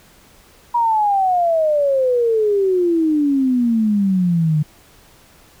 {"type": "exponential sweep", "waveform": "sine", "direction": "down", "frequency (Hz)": [965, 148.7], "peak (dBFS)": -13, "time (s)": [0.74, 4.63], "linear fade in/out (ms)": 10, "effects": ["pink hiss -49 dBFS RMS until 5.6 s"]}